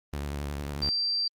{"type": "tone with vibrato", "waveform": "sawtooth", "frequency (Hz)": 71.8, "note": "D2", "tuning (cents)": -39, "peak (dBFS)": -27, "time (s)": [0.13, 0.89], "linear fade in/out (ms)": 0, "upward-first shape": "triangle", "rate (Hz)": 11, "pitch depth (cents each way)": 69}
{"type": "tone", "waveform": "sine", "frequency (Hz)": 4699, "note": "D8", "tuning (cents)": 0, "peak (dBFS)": -25, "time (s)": [0.82, 1.28], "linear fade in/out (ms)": 5}
{"effects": ["Opus 32 kbps"]}